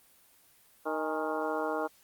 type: harmonic tone with a mistuned harmonic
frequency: 155.56 Hz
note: D#3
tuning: in tune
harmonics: 2 / 3 / 4 / 5 / 6 / 7 / 8 / 9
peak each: -37 / -35 / -36 / -37 / -42 / -39 / -43 / -40 dBFS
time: 0.85-1.88 s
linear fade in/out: 20 ms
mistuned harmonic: 5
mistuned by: +88 cents
effects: white hiss -62 dBFS RMS until 2.03 s + Opus 32 kbps